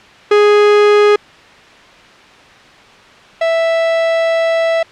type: tone pair in turn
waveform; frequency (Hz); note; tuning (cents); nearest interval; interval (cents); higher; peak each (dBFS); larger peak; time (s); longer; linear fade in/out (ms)
45% pulse; 415.3 / 659.2; G#4 / E5; 0 / 0; minor sixth; 800; second; -6 / -11; first; 0.31-1.16 / 3.41-4.83; second; 5
effects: white hiss -40 dBFS RMS until 4.91 s + low-pass 3000 Hz 12 dB/octave